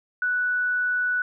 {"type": "tone", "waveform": "sine", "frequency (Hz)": 1480, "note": "F#6", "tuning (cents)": 0, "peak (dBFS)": -21, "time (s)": [0.22, 1.22], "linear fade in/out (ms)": 2, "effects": []}